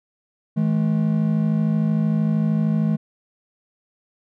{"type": "tone pair together", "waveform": "triangle", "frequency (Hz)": [160.6, 213.7], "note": ["E3", "G#3"], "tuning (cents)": [-45, 50], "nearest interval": "perfect fourth", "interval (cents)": 495, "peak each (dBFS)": -18, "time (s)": [0.56, 2.97], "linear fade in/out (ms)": 20, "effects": []}